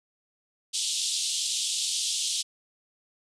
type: band-pass noise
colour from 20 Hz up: pink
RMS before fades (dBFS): -29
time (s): 0.73-2.43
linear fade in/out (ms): 20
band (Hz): 3100 to 9400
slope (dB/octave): 48
effects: none